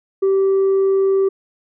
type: tone with tanh clipping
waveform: sine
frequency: 387.8 Hz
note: G4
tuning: 19 cents flat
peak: -13 dBFS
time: 0.22-1.29 s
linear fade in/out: 10 ms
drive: 1 dB
effects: none